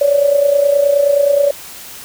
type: tone with amplitude modulation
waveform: sine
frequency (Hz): 569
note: C#5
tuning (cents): +45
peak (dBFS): -6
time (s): 0.01-1.51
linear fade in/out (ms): 5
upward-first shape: sine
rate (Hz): 29.5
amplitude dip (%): 65
effects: white hiss -33 dBFS RMS until 2.04 s